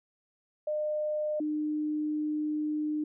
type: tone pair in turn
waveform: sine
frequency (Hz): 606 / 303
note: D#5 / D#4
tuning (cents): -46 / -46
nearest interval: octave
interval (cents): 1200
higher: first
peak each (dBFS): -28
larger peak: neither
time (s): 0.67-1.4 / 1.4-3.04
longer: second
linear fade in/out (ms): 5
effects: none